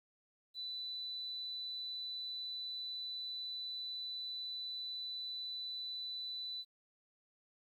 sine tone, 3986 Hz, B7, 15 cents sharp, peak -40 dBFS, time 0.54-6.65 s, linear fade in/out 50 ms, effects 12-bit

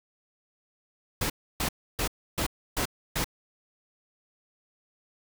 pink noise bursts, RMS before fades -28 dBFS, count 6, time 1.21-3.244 s, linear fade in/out 5 ms, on 89 ms, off 300 ms, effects none

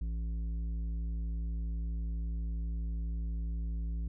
triangle tone with tanh clipping, 56.1 Hz, A1, 34 cents sharp, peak -34 dBFS, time 0.01-4.08 s, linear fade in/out 5 ms, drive 13 dB, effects none

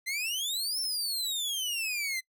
sawtooth exponential two-way sweep, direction up then down, 2025 to 5420 to 2025 Hz, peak -27 dBFS, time 0.06-2.21 s, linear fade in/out 20 ms, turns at 0.8 s, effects noise-tail reverb RT60 0.1 s tail -24 dB re dry

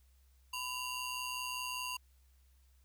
sawtooth ring-modulated tone, 1885 Hz, A#6, 19 cents sharp, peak -31 dBFS, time 0.53-1.97 s, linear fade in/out 5 ms, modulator 880 Hz, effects added 65 Hz sine -63 dBFS peak until 2.84 s + white hiss -75 dBFS RMS until 2.84 s

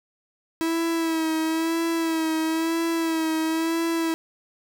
45% pulse tone with vibrato, 325.2 Hz, E4, 23 cents flat, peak -22 dBFS, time 0.61-4.14 s, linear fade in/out 0 ms, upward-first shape sine, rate 1 Hz, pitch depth 37 cents each way, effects none

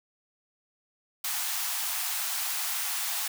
white high-pass noise, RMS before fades -31 dBFS, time 1.24-3.28 s, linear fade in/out 5 ms, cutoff 680 Hz, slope 96 dB/octave, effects none

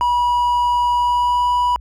triangle tone with pitch glide, 971 to 980 Hz, B5 to B5, -30 to -14 cents, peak -12 dBFS, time 0.01-1.76 s, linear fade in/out 0 ms, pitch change +16 cents, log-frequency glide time 0.95-1.52 s, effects added 60 Hz sine -34 dBFS peak until 1.8 s

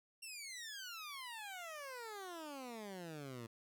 15% pulse exponential sweep, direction down, 2776 to 112.2 Hz, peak -40 dBFS, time 0.22-3.47 s, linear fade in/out 10 ms, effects none

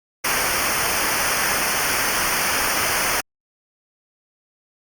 pink noise with comb filter, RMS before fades -21 dBFS, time 0.24-3.21 s, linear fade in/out 10 ms, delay 0.26 ms, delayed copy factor -0.85, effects Opus 48 kbps

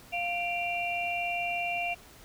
sine tone cluster, 699 / 2365 / 2761 Hz, F5 / D7 / F7, +1 / +12 / -20 cents, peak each -32 / -34 / -34 dBFS, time 0.12-1.95 s, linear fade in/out 20 ms, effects pink hiss -53 dBFS RMS until 2.24 s

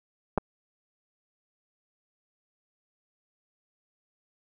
clicks, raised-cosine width 1 ms, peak -10 / -16 dBFS, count 2, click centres 0.377 / 0.382 s, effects none

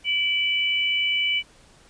sine tone pair together, 2315 / 2975 Hz, D7 / F#7, -25 / +9 cents, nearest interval major third, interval 434 cents, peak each -23 dBFS, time 0.04-1.43 s, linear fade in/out 50 ms, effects pink hiss -54 dBFS RMS until 1.89 s + resampled to 22050 Hz

